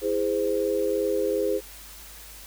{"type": "chord", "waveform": "sine", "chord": "E augmented", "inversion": "none", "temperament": "just", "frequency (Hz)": [329.6, 412, 515], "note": ["E4", "G#4", "B#4"], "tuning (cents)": [0, -14, -28], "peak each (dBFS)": [-30, -25, -26], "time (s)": [0.01, 1.61], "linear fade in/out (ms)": 50, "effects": ["added 50 Hz sine -48 dBFS peak until 2.46 s", "white hiss -45 dBFS RMS until 2.46 s"]}